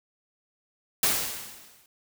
white noise with exponential decay, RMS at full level -21 dBFS, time 1.03-1.86 s, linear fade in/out 2 ms, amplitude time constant 180 ms, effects none

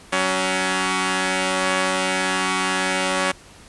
5% pulse tone pair together, 187.21 / 280.5 Hz, F#3 / C#4, +21 / +21 cents, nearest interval perfect fifth, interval 700 cents, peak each -11 dBFS, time 0.12-3.32 s, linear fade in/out 10 ms, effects pink hiss -46 dBFS RMS until 3.68 s + resampled to 24000 Hz

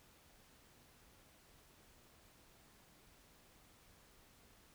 silence, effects pink hiss -66 dBFS RMS until 4.74 s

